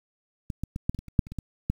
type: clicks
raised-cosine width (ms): 5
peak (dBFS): -19 / -17 / -19 / -11 / -24 / -23 / -30 / -6 / -30 / -25 / -19 / -12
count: 12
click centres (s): 0.502 / 0.636 / 0.761 / 0.895 / 0.947 / 0.99 / 1.083 / 1.192 / 1.269 / 1.32 / 1.387 / 1.7
effects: 8-bit